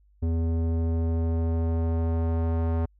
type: tone with low-pass filter sweep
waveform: square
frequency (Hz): 82.41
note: E2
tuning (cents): 0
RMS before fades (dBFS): -25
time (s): 0.22-2.86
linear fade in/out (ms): 10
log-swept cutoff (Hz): 370 to 940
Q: 0.87
effects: added 50 Hz sine -57 dBFS peak until 2.99 s